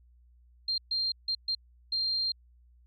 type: tone bursts at uneven times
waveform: sine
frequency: 4186 Hz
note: C8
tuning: in tune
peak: -27 dBFS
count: 5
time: 0.68-0.78 / 0.91-1.12 / 1.28-1.35 / 1.48-1.55 / 1.92-2.32 s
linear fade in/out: 5 ms
effects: added 60 Hz sine -57 dBFS peak until 2.86 s